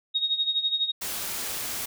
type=tone with tremolo; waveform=sine; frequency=3747 Hz; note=A#7; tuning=8 cents sharp; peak=-20 dBFS; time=0.14-0.92 s; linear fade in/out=20 ms; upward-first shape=sine; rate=12 Hz; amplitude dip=75%
type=noise; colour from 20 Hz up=white; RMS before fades=-32 dBFS; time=1.01-1.86 s; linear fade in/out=10 ms
effects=none